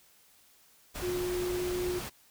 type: tone in noise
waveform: sine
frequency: 359.1 Hz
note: F4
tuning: 48 cents sharp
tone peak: -30 dBFS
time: 1.02-2 s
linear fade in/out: 20 ms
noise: pink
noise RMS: -39 dBFS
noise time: 0.94-2.1 s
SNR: +6 dB
effects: white hiss -62 dBFS RMS until 2.3 s